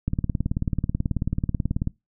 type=click train; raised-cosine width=5 ms; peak=-11 dBFS; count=34; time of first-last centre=0.08-1.873 s; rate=18.4 Hz; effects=noise-tail reverb RT60 0.2 s tail -23 dB re dry